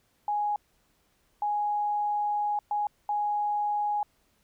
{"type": "tone bursts at uneven times", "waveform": "sine", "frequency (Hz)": 830.6, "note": "G#5", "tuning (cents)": 0, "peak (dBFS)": -25, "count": 4, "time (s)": [[0.28, 0.56], [1.42, 2.59], [2.71, 2.87], [3.09, 4.03]], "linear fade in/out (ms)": 2, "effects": ["pink hiss -69 dBFS RMS until 4.43 s"]}